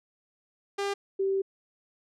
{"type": "tone pair in turn", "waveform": ["sawtooth", "sine"], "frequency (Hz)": [400, 388.2], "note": ["G4", "G4"], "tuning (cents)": [35, -17], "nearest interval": "minor second", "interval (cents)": 52, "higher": "first", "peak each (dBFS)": -24, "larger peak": "neither", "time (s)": [[0.78, 0.94], [1.19, 1.42]], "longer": "second", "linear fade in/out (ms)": 10, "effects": ["low-pass 7000 Hz 12 dB/octave"]}